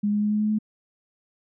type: tone with pitch steps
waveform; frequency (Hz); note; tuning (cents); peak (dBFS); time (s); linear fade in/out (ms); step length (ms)
sine; 206.4 / 208 / 209.5 / 211.1 / 212.7 / 214.3; G#3 / G#3 / G#3 / G#3 / G#3 / A3; -10 / +3 / +15 / +29 / +42 / -45; -20; 0.03-0.588; 10; 93
effects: none